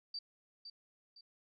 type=tone with echo; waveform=sine; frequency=4644 Hz; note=D8; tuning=20 cents flat; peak=-39 dBFS; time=0.14-0.19 s; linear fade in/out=5 ms; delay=510 ms; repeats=2; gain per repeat=-8 dB; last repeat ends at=1.21 s; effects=none